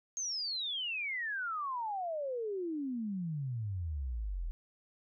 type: exponential sweep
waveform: sine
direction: down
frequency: 6500 to 38.48 Hz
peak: -34 dBFS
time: 0.17-4.51 s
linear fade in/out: 0 ms
effects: none